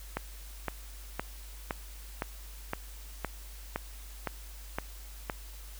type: click train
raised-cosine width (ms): 0.5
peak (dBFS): -16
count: 11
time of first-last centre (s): 0.17-5.298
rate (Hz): 1.95
effects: added 50 Hz sine -44 dBFS peak until 5.79 s + white hiss -52 dBFS RMS until 5.79 s

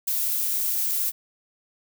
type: noise with ADSR envelope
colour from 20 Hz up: violet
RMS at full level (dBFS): -23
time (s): 0.07-1.12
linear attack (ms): 11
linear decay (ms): 9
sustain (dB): -2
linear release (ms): 34
effects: none

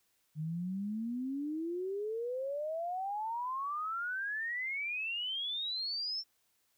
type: exponential sweep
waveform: sine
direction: up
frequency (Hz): 150.1 to 5450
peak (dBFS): -34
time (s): 0.35-6.24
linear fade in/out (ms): 50
effects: white hiss -75 dBFS RMS until 6.77 s

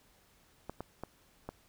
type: clicks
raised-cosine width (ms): 1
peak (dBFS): -25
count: 4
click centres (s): 0.696 / 0.806 / 1.036 / 1.49
effects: pink hiss -66 dBFS RMS until 1.68 s

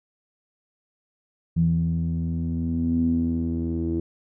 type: tone with low-pass filter sweep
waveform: sawtooth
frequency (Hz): 82.8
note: E2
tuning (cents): +8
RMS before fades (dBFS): -24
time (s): 1.56-4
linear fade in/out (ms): 5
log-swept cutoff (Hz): 170 to 320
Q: 9.6
effects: none

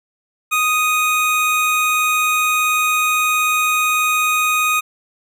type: tone pair together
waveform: square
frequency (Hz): 1244.5 / 2489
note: D#6 / D#7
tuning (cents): 0 / 0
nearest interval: octave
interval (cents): 1200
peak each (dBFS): -18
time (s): 0.51-4.81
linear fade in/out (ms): 20
effects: none

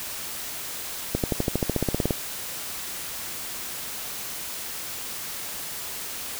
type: accelerating click train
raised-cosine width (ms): 2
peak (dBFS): -9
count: 15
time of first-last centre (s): 1.15-2.108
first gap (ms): 88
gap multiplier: 0.96
effects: white hiss -34 dBFS RMS until 6.39 s

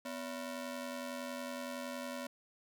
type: ring-modulated tone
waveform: sawtooth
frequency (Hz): 410.8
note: G#4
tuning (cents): -19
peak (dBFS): -33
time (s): 0.05-2.27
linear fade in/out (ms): 5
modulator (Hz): 160
effects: none

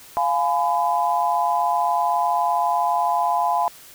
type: chord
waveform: sine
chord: F diminished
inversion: none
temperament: just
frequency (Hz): 698.5 / 838.1 / 1005.8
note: F5 / Ab5 / Cb6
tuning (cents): 0 / +16 / +31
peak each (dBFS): -22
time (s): 0.17-3.68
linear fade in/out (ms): 0
effects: white hiss -45 dBFS RMS until 3.94 s

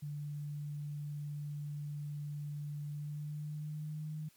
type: tone with pitch glide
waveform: sine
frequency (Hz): 146.83 to 154.04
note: D3 to D#3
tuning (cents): 0 to -17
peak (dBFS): -38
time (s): 0.02-4.29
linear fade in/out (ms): 10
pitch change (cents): +83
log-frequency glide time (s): 2.87-4.13
effects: white hiss -67 dBFS RMS until 4.36 s + MP3 96 kbps

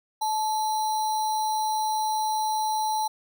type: tone with sample-and-hold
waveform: sine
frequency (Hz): 865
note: A5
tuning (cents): -30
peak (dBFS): -23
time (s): 0.21-3.08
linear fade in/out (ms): 10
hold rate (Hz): 4900
effects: none

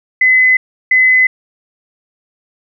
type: tone pair in turn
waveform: sine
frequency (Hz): 2026 / 2026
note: B6 / B6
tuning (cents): +44 / +44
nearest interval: unison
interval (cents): 0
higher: neither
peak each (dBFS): -6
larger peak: neither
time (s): 0.21-0.57 / 0.91-1.27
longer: neither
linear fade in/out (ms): 5
effects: none

